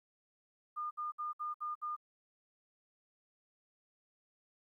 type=tone bursts; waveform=sine; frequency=1213 Hz; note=D#6; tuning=44 cents flat; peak=-36 dBFS; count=6; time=0.76-1.965 s; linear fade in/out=20 ms; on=150 ms; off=61 ms; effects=13-bit